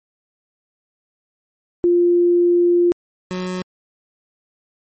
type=tone pair in turn; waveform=sine / 25% pulse; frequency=349.2 / 183.17 Hz; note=F4 / F#3; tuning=0 / -17 cents; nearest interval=major seventh; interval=1117 cents; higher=first; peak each=-11 / -19 dBFS; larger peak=first; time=1.84-2.92 / 3.31-3.62 s; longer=first; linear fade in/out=0 ms; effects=MP3 32 kbps